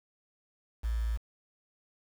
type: tone with quantisation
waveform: sine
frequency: 56.5 Hz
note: A1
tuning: 47 cents sharp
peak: -28 dBFS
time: 0.83-1.18 s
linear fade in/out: 20 ms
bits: 8
effects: none

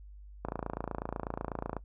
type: click train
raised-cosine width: 1 ms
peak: -20 dBFS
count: 38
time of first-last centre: 0.45-1.767 s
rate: 28.1 Hz
effects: noise-tail reverb RT60 0.1 s tail -19 dB re dry + added 50 Hz sine -47 dBFS peak until 1.84 s

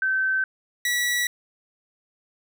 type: tone pair in turn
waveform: sine / sawtooth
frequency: 1541 / 1942.7 Hz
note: G6 / B6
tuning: -30 / -29 cents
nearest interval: major third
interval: 401 cents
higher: second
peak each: -20 / -18 dBFS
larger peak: second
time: 0.02-0.44 / 0.85-1.27 s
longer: neither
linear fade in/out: 2 ms
effects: none

